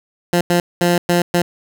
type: tone bursts at uneven times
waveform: 15% pulse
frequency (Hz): 174.61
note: F3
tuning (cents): 0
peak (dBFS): -6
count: 5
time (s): 0.33-0.41 / 0.5-0.6 / 0.81-0.98 / 1.09-1.22 / 1.34-1.42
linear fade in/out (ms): 2
effects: none